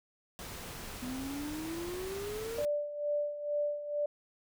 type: noise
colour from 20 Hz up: pink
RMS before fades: -44 dBFS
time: 0.39-2.65 s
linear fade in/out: 0 ms
type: exponential sweep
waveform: triangle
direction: up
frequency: 246.9 to 474.9 Hz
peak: -35 dBFS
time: 1.02-2.62 s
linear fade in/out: 10 ms
type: tone with tremolo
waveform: sine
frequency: 587.3 Hz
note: D5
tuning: in tune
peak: -28 dBFS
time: 2.58-4.06 s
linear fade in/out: 5 ms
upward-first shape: sine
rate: 2.2 Hz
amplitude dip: 70%
effects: none